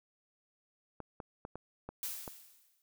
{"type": "clicks", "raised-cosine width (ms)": 1, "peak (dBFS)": -28, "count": 6, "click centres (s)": [1.003, 1.202, 1.451, 1.556, 1.89, 2.278]}
{"type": "noise with exponential decay", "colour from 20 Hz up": "blue", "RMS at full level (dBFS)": -37, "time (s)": [2.03, 2.82], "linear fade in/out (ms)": 1, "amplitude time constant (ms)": 170}
{"effects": []}